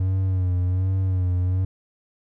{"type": "tone with vibrato", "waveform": "triangle", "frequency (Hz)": 92.5, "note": "F#2", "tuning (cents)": 0, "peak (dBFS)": -17, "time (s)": [0, 1.65], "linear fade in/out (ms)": 5, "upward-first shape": "sine", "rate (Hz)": 1.3, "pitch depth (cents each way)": 50, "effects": []}